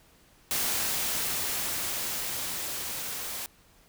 white noise with level ramp, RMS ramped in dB -28 to -36 dBFS, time 0.51-3.46 s, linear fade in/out 0 ms, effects pink hiss -60 dBFS RMS until 3.88 s

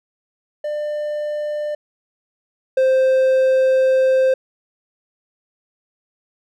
triangle tone pair in turn, 597 / 523.3 Hz, D5 / C5, +28 / 0 cents, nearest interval major second, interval 228 cents, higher first, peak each -19 / -10 dBFS, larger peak second, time 0.64-1.75 / 2.77-4.34 s, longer second, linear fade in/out 5 ms, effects none

